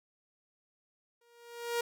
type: tone with exponential growth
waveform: sawtooth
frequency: 472.3 Hz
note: A#4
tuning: 23 cents sharp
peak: -24 dBFS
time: 1.21-1.81 s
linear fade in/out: 5 ms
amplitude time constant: 130 ms
effects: none